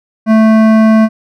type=tone with hard clipping; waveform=sine; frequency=220 Hz; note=A3; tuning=in tune; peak=-6 dBFS; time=0.26-1.09 s; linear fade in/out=50 ms; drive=14 dB; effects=none